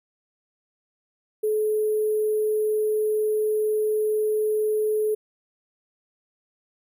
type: tone with sample-and-hold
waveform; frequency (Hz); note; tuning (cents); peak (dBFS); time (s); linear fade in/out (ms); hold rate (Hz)
sine; 427.9; A4; -48; -20; 1.43-5.15; 10; 11025
effects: none